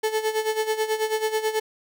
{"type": "tone with tremolo", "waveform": "35% pulse", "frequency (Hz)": 435.8, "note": "A4", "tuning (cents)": -17, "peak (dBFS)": -18, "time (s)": [0.03, 1.6], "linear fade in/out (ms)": 10, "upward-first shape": "sine", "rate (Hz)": 9.2, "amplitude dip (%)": 75, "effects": []}